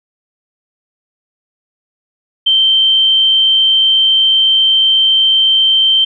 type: tone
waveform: sine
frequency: 3123 Hz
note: G7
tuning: 7 cents flat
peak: -7 dBFS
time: 2.46-6.05 s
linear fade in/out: 10 ms
effects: none